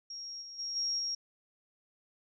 sine tone with level steps, 5588 Hz, F8, in tune, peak -40 / -44 / -35 / -30 / -32 dBFS, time 0.1-1.15 s, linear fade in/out 5 ms, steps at 0.41 / 0.58 / 0.75 / 0.98 s, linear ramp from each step 20 ms, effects none

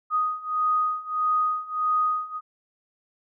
sine beating tone pair, 1244.5 / 1246.1 Hz, D#6 / D#6, 0 / +2 cents, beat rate 1.6 Hz, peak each -26 / -24 dBFS, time 0.1-2.41 s, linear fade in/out 50 ms, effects none

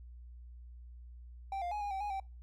triangle tone with pitch steps, 781 / 702 / 836 / 817 / 772 / 827 / 776 Hz, G5 / F5 / G#5 / G#5 / G5 / G#5 / G5, -7 / +9 / +11 / -29 / -27 / -8 / -18 cents, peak -33 dBFS, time 1.52-2.199 s, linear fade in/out 2 ms, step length 97 ms, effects noise-tail reverb RT60 0.3 s tail -24 dB re dry + added 60 Hz sine -48 dBFS peak until 2.42 s

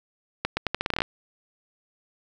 accelerating click train, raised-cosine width 0.3 ms, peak -8 dBFS, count 12, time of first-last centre 0.45-1.019 s, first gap 120 ms, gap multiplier 0.81, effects none

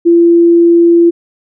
sine tone, 340.3 Hz, F4, 45 cents flat, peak -3 dBFS, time 0.05-1.11 s, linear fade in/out 20 ms, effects none

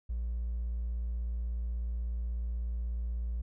triangle tone with hard clipping, 58.2 Hz, A#1, 2 cents flat, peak -31 dBFS, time 0.09-3.42 s, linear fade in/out 10 ms, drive 2 dB, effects none

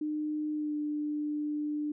sine tone with pitch glide, 303.4 to 298.2 Hz, D#4 to D4, -44 to +27 cents, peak -30 dBFS, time 0.01-1.92 s, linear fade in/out 5 ms, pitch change -29 cents, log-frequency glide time 0.53-0.75 s, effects none

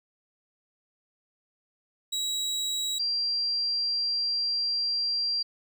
30% pulse / sine tone pair in turn, 3872 / 4740 Hz, B7 / D8, -35 / +15 cents, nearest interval major third, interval 350 cents, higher second, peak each -25 dBFS, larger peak neither, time 2.12-2.99 / 2.99-5.43 s, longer second, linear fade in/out 10 ms, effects 11-bit

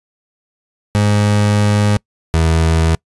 30% pulse tone pair in turn, 103.83 / 81.25 Hz, G#2 / E2, 0 / -24 cents, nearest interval major third, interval 424 cents, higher first, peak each -8 dBFS, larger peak neither, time 0.95-1.97 / 2.34-2.95 s, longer first, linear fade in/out 0 ms, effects noise-tail reverb RT60 0.1 s tail -26 dB re dry + resampled to 24000 Hz

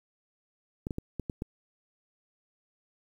clicks, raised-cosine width 3 ms, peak -20 dBFS, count 6, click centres 0.869 / 0.908 / 0.984 / 1.197 / 1.298 / 1.421 s, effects 9-bit

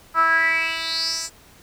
10% pulse tone with band-pass filter sweep, 327 Hz, E4, 14 cents flat, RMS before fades -21 dBFS, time 0.14-1.3 s, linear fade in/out 50 ms, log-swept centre 1200 to 7200 Hz, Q 6.3, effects pink hiss -50 dBFS RMS until 1.62 s

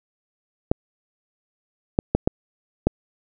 clicks, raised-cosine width 2 ms, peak -3 dBFS, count 5, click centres 0.715 / 1.989 / 2.15 / 2.275 / 2.87 s, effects none

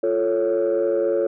sine chord, F augmented, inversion none, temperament equal, 349.2 / 440 / 554.4 Hz, F4 / A4 / C#5, 0 / 0 / 0 cents, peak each -22 / -21 / -20 dBFS, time 0.03-1.27 s, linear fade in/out 5 ms, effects tanh soft clip ceiling -13 dBFS

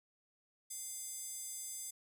square tone with high-pass filter, 701 Hz, F5, 6 cents sharp, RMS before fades -45 dBFS, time 0.7-1.91 s, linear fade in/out 10 ms, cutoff 7800 Hz, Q 3.1, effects none

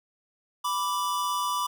square tone pair together, 987.8 / 1169.2 Hz, B5 / D6, 0 / -8 cents, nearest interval minor third, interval 292 cents, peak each -30 / -29 dBFS, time 0.64-1.67 s, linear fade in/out 10 ms, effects none

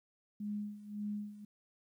sine tone with tremolo, 207.7 Hz, G#3, in tune, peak -35 dBFS, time 0.4-1.45 s, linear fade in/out 5 ms, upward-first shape sine, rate 1.8 Hz, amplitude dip 80%, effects 12-bit

